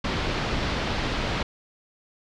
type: low-pass noise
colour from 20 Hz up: pink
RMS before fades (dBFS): -27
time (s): 0.04-1.43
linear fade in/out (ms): 5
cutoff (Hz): 4600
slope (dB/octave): 24
effects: none